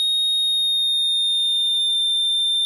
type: tone with pitch glide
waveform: triangle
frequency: 3729 to 3587 Hz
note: A#7 to A7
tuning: 0 to +33 cents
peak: -16 dBFS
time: 0-2.65 s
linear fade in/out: 0 ms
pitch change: -67 cents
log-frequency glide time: 0.37-1.99 s
effects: none